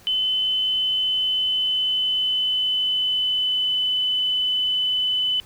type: tone with pitch glide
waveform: sine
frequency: 3035 to 3009 Hz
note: F#7 to F#7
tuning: +43 to +28 cents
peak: -19 dBFS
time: 0.07-5.4 s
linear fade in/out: 0 ms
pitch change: -15 cents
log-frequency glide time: 0.59-3.79 s
effects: pink hiss -50 dBFS RMS until 5.45 s